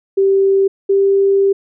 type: tone pair in turn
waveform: sine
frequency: 390 / 393.6 Hz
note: G4 / G4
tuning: -9 / +7 cents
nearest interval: unison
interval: 16 cents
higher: second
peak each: -9 dBFS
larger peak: neither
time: 0.17-0.68 / 0.89-1.53 s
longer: second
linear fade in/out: 10 ms
effects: none